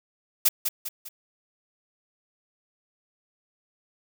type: noise with echo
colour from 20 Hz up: blue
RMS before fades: -18 dBFS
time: 0.45-0.49 s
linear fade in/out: 10 ms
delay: 200 ms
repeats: 3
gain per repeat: -7 dB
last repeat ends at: 1.09 s
effects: none